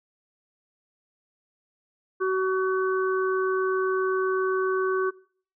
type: harmonic tone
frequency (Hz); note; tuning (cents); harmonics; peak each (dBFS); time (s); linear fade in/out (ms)
377.3; F#4; +34; 1 / 3 / 4; -23 / -29 / -32; 2.2-5.11; 20
effects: noise-tail reverb RT60 0.5 s tail -21 dB re dry